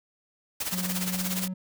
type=noise with tremolo; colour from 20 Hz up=white; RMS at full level=-29 dBFS; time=0.6-1.48 s; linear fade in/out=5 ms; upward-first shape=sine; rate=17 Hz; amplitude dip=70%
type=tone with pitch glide; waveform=triangle; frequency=183.1 to 185.44 Hz; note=F#3 to F#3; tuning=-18 to +4 cents; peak=-28 dBFS; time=0.72-1.54 s; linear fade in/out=10 ms; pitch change=+22 cents; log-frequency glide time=1.14-1.34 s
effects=none